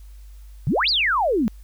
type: exponential two-way sweep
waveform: sine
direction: up then down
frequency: 113.9 to 5020 to 196.8 Hz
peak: -17 dBFS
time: 0.67-1.48 s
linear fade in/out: 0 ms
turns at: 0.89 s
effects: added 50 Hz sine -39 dBFS peak until 1.63 s + white hiss -59 dBFS RMS until 1.63 s